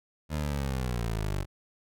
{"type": "linear sweep", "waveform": "20% pulse", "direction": "down", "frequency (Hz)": [77.78, 46.37], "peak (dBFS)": -24, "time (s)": [0.29, 1.46], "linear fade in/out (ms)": 50, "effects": []}